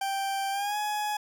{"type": "tone with pitch glide", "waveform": "40% pulse", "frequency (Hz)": [784, 840.3], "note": ["G5", "G#5"], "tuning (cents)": [0, 20], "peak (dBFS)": -27, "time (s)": [0.01, 1.17], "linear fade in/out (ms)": 5, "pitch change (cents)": 120, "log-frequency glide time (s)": [0.51, 0.77], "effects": []}